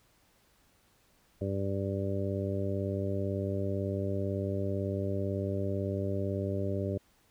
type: harmonic tone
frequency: 98 Hz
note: G2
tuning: in tune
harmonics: 1 / 2 / 3 / 4 / 5 / 6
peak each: -33 / -37 / -39 / -37 / -41 / -38 dBFS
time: 1.41-6.98 s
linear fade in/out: 5 ms
effects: pink hiss -67 dBFS RMS until 7.3 s